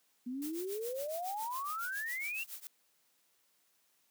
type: exponential sweep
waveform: sine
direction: up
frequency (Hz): 240 to 2800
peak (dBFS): -36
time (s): 0.26-2.44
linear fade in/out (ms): 10
type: noise with tremolo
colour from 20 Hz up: blue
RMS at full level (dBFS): -43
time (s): 0.42-2.67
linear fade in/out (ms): 0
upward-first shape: triangle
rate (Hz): 7.2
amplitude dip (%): 95
effects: white hiss -73 dBFS RMS until 4.1 s + high-pass 150 Hz 12 dB/octave